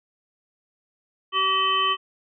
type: harmonic tone with a mistuned harmonic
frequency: 382.8 Hz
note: G4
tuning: 41 cents flat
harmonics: 1 / 3 / 5 / 7 / 8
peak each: -33 / -21 / -33 / -30 / -24 dBFS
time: 1.32-1.97 s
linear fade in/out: 50 ms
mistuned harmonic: 7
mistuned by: -49 cents
effects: none